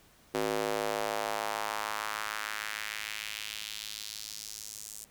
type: tone with high-pass filter sweep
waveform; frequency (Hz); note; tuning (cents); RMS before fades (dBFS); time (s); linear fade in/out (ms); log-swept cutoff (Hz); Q
square; 53.3; G#1; +46; -36; 0.34-5.05; 5; 370 to 7800; 1.7
effects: pink hiss -61 dBFS RMS until 5.1 s